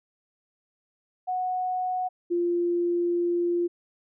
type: tone pair in turn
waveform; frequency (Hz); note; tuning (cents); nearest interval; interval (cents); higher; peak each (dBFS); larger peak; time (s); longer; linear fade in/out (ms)
sine; 736 / 347.3; F#5 / F4; -9 / -10; octave + minor second; 1301; first; -25 / -22; second; 1.27-2.09 / 2.3-3.68; second; 20
effects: none